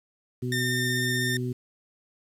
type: harmonic tone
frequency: 124.6 Hz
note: B2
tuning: 16 cents sharp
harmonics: 1 / 2 / 3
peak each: -29 / -32 / -34 dBFS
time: 0.42-1.53 s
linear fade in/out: 10 ms
type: tone with vibrato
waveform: sawtooth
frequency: 1811 Hz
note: A6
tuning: 49 cents sharp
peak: -23 dBFS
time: 0.52-1.37 s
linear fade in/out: 2 ms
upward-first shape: triangle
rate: 16 Hz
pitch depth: 14 cents each way
effects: resampled to 32000 Hz + 9-bit